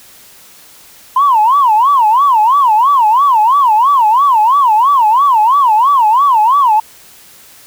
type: tone with vibrato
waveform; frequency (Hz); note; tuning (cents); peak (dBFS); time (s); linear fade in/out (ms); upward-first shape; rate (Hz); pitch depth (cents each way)
sine; 987.8; B5; 0; -5; 1.16-6.8; 5; sine; 3; 270
effects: tanh soft clip ceiling -1 dBFS + white hiss -40 dBFS RMS until 7.66 s